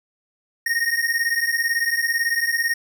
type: beating tone pair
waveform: square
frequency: 1846 / 1864 Hz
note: A#6 / A#6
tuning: -17 / -1 cents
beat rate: 18 Hz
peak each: -23 dBFS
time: 0.66-2.74 s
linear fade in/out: 5 ms
effects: none